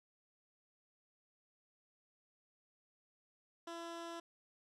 15% pulse tone, 336.7 Hz, E4, 37 cents sharp, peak -38 dBFS, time 3.67-4.2 s, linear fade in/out 5 ms, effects low-pass 8000 Hz 12 dB/octave

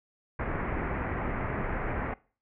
pink low-pass noise, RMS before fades -32 dBFS, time 0.39-2.14 s, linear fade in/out 5 ms, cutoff 2200 Hz, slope 48 dB/octave, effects noise-tail reverb RT60 0.4 s tail -22 dB re dry

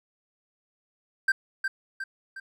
triangle tone with echo, 1568 Hz, G6, in tune, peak -17 dBFS, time 1.28-1.32 s, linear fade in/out 5 ms, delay 360 ms, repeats 3, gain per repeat -6 dB, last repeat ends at 2.4 s, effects none

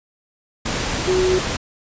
sine tone in noise, 370 Hz, F#4, in tune, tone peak -15 dBFS, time 1.07-1.39 s, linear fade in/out 10 ms, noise pink, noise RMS -23 dBFS, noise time 0.65-1.57 s, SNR +5 dB, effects resampled to 16000 Hz

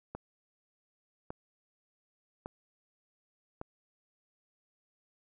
click train, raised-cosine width 1 ms, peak -25 dBFS, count 4, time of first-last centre 0.15-3.614 s, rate 0.866 Hz, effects none

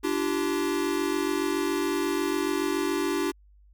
square tone cluster, 293 / 340.5 / 387.2 Hz, D4 / F4 / G4, -4 / -44 / -21 cents, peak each -30 dBFS, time 0.03-3.32 s, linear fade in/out 20 ms, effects added 50 Hz sine -53 dBFS peak until 3.73 s

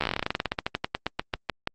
slowing click train, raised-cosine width 0.3 ms, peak -9 dBFS, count 27, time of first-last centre 0.01-1.674 s, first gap 13 ms, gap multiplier 1.11, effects Opus 32 kbps

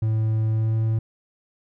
triangle tone with pitch glide, 110 to 111.28 Hz, A2 to A2, 0 to +20 cents, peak -17 dBFS, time 0.02-0.99 s, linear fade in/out 5 ms, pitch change +20 cents, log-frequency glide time 0.5-0.77 s, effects none

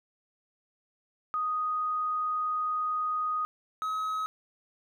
sine / triangle tone pair in turn, 1244.5 / 1275.8 Hz, D#6 / D#6, 0 / +43 cents, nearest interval unison, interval 43 cents, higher second, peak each -27 dBFS, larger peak neither, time 1.34-3.45 / 3.82-4.26 s, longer first, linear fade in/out 0 ms, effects none

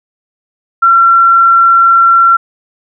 sine tone, 1361 Hz, F6, 45 cents flat, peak -3 dBFS, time 0.82-2.37 s, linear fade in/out 10 ms, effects none

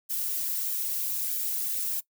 violet noise with flanger, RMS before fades -30 dBFS, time 0.09-2.01 s, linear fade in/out 20 ms, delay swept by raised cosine 1.4 to 4.5 ms, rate 1.6 Hz, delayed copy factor -0.75, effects noise-tail reverb RT60 0.1 s tail -20 dB re dry

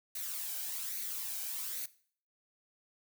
blue noise with flanger, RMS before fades -39 dBFS, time 0.15-1.86 s, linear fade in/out 5 ms, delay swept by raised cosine 0.47 to 1.32 ms, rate 1.2 Hz, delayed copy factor +0.5, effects noise-tail reverb RT60 0.5 s tail -18 dB re dry

